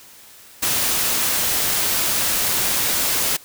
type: noise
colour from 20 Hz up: white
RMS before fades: -20 dBFS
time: 0.62-3.37 s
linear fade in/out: 10 ms
effects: white hiss -45 dBFS RMS until 3.44 s